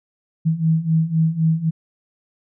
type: beating tone pair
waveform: sine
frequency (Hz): 158.9 / 162.8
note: D#3 / E3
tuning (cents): +37 / -21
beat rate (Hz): 3.9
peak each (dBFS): -20 / -17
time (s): 0.45-1.71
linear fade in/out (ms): 20
effects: none